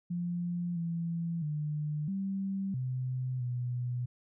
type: tone with pitch steps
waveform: sine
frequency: 174.5 / 168.1 / 150 / 194.3 / 128.1 / 123.3 Hz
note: F3 / E3 / D3 / G3 / C3 / B2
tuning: -1 / +34 / +37 / -15 / -36 / -2 cents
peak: -31 dBFS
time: 0.1-4.06 s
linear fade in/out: 10 ms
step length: 660 ms
effects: none